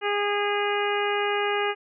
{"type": "harmonic tone", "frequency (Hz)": 409.8, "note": "G#4", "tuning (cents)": -23, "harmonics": [1, 2, 3, 4, 5, 6, 7], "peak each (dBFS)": [-26, -29, -31, -32, -33, -34, -34], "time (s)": [0.01, 1.75], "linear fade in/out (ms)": 50, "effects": []}